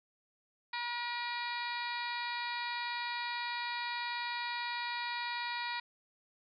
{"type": "harmonic tone", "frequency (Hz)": 479.2, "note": "A#4", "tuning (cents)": 48, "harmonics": [2, 3, 4, 5, 6, 7, 8, 9, 10], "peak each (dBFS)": [-39, -46, -41, -43, -55, -52, -45, -47, -50], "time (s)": [0.73, 5.8], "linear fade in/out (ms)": 5, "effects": []}